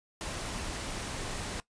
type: noise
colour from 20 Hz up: pink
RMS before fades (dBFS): -37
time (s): 0.21-1.6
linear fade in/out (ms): 0
effects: noise-tail reverb RT60 0.1 s tail -18 dB re dry + resampled to 22050 Hz